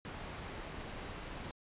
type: low-pass noise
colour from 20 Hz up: pink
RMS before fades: -45 dBFS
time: 0.05-1.51 s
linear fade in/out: 0 ms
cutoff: 3100 Hz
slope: 12 dB/octave
effects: resampled to 8000 Hz